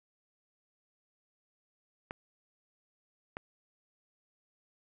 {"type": "clicks", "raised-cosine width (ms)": 0.5, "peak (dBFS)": -23, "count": 2, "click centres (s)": [2.109, 3.369], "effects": []}